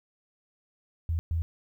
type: tone bursts at uneven times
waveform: sine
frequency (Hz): 82.41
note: E2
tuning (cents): 0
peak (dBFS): -25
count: 2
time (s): 1.09-1.19 / 1.31-1.42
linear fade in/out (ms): 0
effects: 11-bit